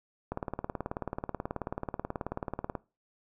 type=click train; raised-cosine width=1 ms; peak=-19 dBFS; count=46; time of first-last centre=0.32-2.752 s; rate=18.5 Hz; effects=noise-tail reverb RT60 0.3 s tail -21 dB re dry